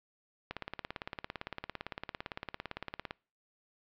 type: click train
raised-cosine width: 0.3 ms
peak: -21 dBFS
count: 47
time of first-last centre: 0.51-3.109 s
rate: 17.7 Hz
effects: noise-tail reverb RT60 0.4 s tail -26 dB re dry + low-pass 4000 Hz 12 dB/octave